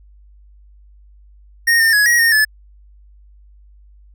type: tone with pitch steps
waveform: square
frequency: 1855 / 1810 / 1678 / 1897 / 1841 / 1730 Hz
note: A#6 / A6 / G#6 / A#6 / A#6 / A6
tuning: -9 / +48 / +17 / +30 / -22 / -30 cents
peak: -11 dBFS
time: 1.67-2.45 s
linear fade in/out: 10 ms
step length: 130 ms
effects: added 50 Hz sine -43 dBFS peak until 4.14 s